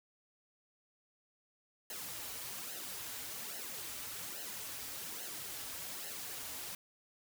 white noise with flanger, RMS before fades -44 dBFS, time 1.9-6.75 s, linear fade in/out 2 ms, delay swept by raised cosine 0.84 to 5.74 ms, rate 1.2 Hz, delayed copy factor -0.7, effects none

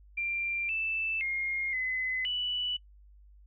sine tone with pitch steps, 2373 / 2643 / 2135 / 2029 / 2962 Hz, D7 / E7 / C7 / B6 / F#7, +17 / +4 / +34 / +46 / +1 cents, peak -29 dBFS, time 0.17-2.77 s, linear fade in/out 10 ms, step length 520 ms, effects noise-tail reverb RT60 0.1 s tail -22 dB re dry + added 50 Hz sine -53 dBFS peak until 3.46 s

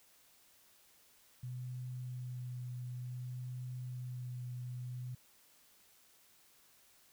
sine tone with vibrato, 125 Hz, B2, 21 cents sharp, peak -40 dBFS, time 1.43-5.15 s, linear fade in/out 5 ms, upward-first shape sine, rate 0.56 Hz, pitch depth 13 cents each way, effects white hiss -66 dBFS RMS until 7.12 s

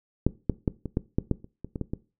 clicks, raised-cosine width 3 ms, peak -7 / -9 / -10 / -19 / -11 / -9 / -10 / -30 / -22 / -19 / -16 / -16 dBFS, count 12, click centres 0.266 / 0.497 / 0.678 / 0.857 / 0.971 / 1.185 / 1.313 / 1.444 / 1.646 / 1.758 / 1.813 / 1.935 s, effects noise-tail reverb RT60 0.3 s tail -19 dB re dry

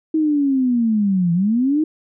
sine linear two-way sweep, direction down then up, 319.4 to 166.5 to 319.4 Hz, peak -14 dBFS, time 0.14-1.84 s, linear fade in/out 5 ms, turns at 1.33 s, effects none

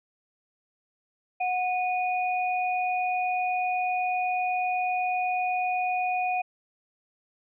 sine tone pair together, 732 / 2468 Hz, F#5 / D#7, -19 / -15 cents, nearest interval octave + major sixth, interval 2104 cents, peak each -25 / -31 dBFS, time 1.4-6.42 s, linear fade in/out 10 ms, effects none

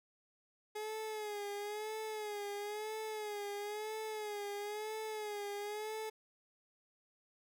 30% pulse tone with vibrato, 421.4 Hz, G#4, 25 cents sharp, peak -37 dBFS, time 0.75-6.1 s, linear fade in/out 10 ms, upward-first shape sine, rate 1 Hz, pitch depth 64 cents each way, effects none

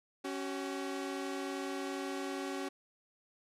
sawtooth tone pair together, 277.2 / 379.5 Hz, C#4 / F#4, 0 / +44 cents, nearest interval perfect fourth, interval 544 cents, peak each -35 / -36 dBFS, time 0.24-2.69 s, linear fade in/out 10 ms, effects low-pass 10000 Hz 12 dB/octave

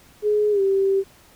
sine tone with pitch glide, 419.9 to 389.5 Hz, G#4 to G4, +19 to -11 cents, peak -16 dBFS, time 0.22-1.04 s, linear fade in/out 50 ms, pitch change -130 cents, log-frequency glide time 0.51-0.61 s, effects pink hiss -52 dBFS RMS until 1.35 s

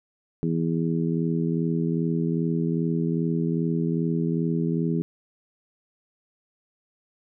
harmonic tone, 82.5 Hz, E2, 2 cents sharp, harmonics 2 / 3 / 4 / 5, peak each -24 / -28 / -30 / -32 dBFS, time 0.43-5.02 s, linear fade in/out 0 ms, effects none

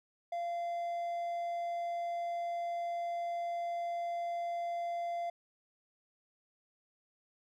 triangle tone, 689 Hz, F5, 24 cents flat, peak -32 dBFS, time 0.32-5.3 s, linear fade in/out 5 ms, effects none

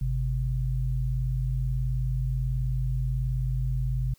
sine tone pair together, 50.53 / 129.1 Hz, G#1 / C3, -47 / -23 cents, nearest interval octave + major third, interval 1624 cents, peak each -27 dBFS, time 0.01-4.14 s, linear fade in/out 5 ms, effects white hiss -63 dBFS RMS until 4.18 s

